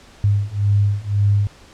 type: beating tone pair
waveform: sine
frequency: 100.7 / 102.6 Hz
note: G2 / G#2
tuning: +47 / -21 cents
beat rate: 1.9 Hz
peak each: -18 / -17 dBFS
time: 0.24-1.47 s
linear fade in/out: 0 ms
effects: pink hiss -46 dBFS RMS until 1.73 s + low-pass 7000 Hz 12 dB/octave